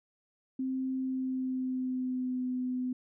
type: tone with pitch glide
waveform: sine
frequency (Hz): 261.6 to 252.7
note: C4 to B3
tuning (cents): 0 to +40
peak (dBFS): -30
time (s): 0.59-2.93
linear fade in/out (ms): 5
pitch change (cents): -60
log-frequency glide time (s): 0.97-2.47
effects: none